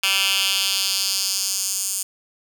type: tone with high-pass filter sweep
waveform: 10% pulse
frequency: 194.2 Hz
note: G3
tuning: 16 cents flat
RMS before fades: -22 dBFS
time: 0.03-2.03 s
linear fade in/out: 5 ms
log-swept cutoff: 2500 to 7800 Hz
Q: 1.9
effects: none